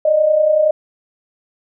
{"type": "tone pair together", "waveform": "sine", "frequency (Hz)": [587.3, 618], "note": ["D5", "D#5"], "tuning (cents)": [0, -12], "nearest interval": "minor second", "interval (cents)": 88, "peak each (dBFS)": [-18, -11], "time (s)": [0.05, 0.71], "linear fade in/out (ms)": 5, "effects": []}